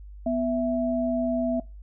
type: tone pair together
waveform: sine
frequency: 246.7 / 659.3 Hz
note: B3 / E5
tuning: -2 / 0 cents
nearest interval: octave + perfect fourth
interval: 1702 cents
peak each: -25 / -25 dBFS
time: 0.26-1.6 s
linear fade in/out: 5 ms
effects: noise-tail reverb RT60 0.3 s tail -23 dB re dry + added 50 Hz sine -40 dBFS peak until 1.82 s